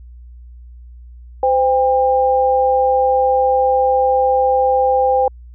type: tone pair together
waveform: sine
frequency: 514 / 800 Hz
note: C5 / G5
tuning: -31 / +35 cents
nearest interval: minor sixth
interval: 766 cents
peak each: -14 dBFS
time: 1.43-5.28 s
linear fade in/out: 2 ms
effects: added 60 Hz sine -35 dBFS peak until 5.54 s